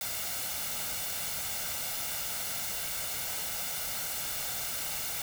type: noise with comb filter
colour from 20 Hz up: white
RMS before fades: -35 dBFS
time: 0.01-5.22 s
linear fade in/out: 2 ms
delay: 1.4 ms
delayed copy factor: +0.55
effects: none